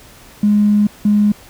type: tone bursts at uneven times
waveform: triangle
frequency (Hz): 207.7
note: G#3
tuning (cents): 0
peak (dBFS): -5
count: 2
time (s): 0.43-0.87 / 1.05-1.32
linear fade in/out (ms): 5
effects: tanh soft clip ceiling -7 dBFS + pink hiss -42 dBFS RMS until 1.49 s

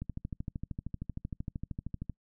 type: click train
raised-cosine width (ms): 5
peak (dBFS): -24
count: 28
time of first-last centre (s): 0.02-2.097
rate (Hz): 13
effects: noise-tail reverb RT60 0.1 s tail -25 dB re dry

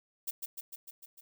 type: noise with echo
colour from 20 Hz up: violet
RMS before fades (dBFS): -35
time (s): 0.27-0.31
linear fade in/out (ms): 10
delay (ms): 150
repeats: 6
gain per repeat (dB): -3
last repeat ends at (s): 1.21
effects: none

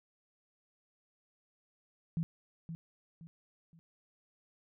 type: tone with echo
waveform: sine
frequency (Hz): 164.9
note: E3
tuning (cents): +1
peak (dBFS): -30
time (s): 2.17-2.23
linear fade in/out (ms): 0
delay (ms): 520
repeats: 3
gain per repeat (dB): -9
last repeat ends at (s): 3.79
effects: none

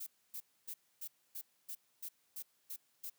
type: noise bursts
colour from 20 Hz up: violet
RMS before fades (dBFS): -44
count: 10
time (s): 0-3.1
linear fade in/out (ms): 10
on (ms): 67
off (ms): 270
effects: white hiss -75 dBFS RMS until 3.18 s + high-pass 100 Hz 12 dB/octave

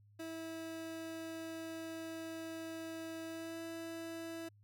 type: tone with pitch glide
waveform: 30% pulse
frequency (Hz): 325.4 to 329.8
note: E4 to E4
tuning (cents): -22 to +1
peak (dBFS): -40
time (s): 0.19-4.49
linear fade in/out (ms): 10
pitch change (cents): +23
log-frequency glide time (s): 3.24-3.62
effects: added 103 Hz sine -62 dBFS peak until 4.63 s

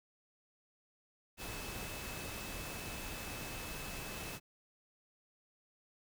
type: tone in noise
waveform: sine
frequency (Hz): 2600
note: E7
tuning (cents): -24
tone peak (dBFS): -51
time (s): 1.37-4.4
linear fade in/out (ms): 50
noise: pink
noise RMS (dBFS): -44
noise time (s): 1.37-4.4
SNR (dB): -10
effects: none

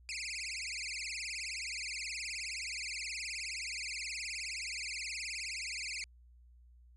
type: tone with vibrato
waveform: 20% pulse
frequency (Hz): 2349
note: D7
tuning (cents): 0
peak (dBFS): -33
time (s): 0.09-6.04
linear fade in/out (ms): 0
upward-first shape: triangle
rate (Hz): 19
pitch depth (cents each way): 270
effects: added 60 Hz sine -57 dBFS peak until 6.96 s + resampled to 24000 Hz

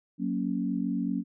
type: chord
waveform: sine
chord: F# major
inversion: none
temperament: equal with one note detuned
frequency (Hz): 185 / 233.1 / 278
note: F#3 / A#3 / C#4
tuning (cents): 0 / 0 / +5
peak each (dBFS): -31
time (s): 0.18-1.24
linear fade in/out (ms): 50
effects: none

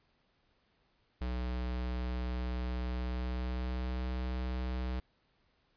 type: tone with pitch glide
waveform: square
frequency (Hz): 61.74 to 62.82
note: B1 to B1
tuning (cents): 0 to +30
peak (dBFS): -34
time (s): 1.21-5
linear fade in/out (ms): 5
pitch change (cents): +30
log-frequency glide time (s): 2.95-4.06
effects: pink hiss -73 dBFS RMS until 5.76 s + resampled to 11025 Hz

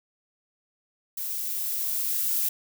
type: noise with level ramp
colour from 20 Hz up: violet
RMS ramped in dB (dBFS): -32 to -25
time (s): 1.17-2.49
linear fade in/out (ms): 5
effects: none

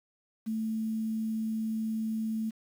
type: tone with quantisation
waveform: sine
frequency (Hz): 220.8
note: A3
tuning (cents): +6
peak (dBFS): -29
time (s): 0.46-2.51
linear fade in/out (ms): 20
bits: 9
effects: none

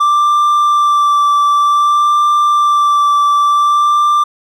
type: tone with vibrato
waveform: triangle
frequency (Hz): 1174.7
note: D6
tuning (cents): 0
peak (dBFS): -6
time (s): 0-4.24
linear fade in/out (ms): 10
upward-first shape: sine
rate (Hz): 0.54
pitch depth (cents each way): 14
effects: none

